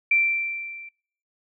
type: tone with level ramp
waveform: sine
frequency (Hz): 2349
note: D7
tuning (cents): 0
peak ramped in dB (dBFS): -15 to -39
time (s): 0.11-0.89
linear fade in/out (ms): 5
effects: noise-tail reverb RT60 0.6 s tail -25 dB re dry